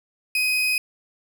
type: tone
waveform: 35% pulse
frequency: 2509 Hz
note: D#7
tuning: 14 cents sharp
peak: -18 dBFS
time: 0.35-0.78 s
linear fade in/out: 2 ms
effects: none